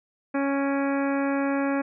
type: harmonic tone with a mistuned harmonic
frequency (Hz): 277.2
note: C#4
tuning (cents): 0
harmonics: 1 / 2 / 3 / 4 / 5 / 6 / 7 / 8 / 9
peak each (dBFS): -24 / -29 / -34 / -36 / -37 / -36 / -42 / -42 / -44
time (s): 0.34-1.82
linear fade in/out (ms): 10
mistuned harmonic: 8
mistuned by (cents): +41
effects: none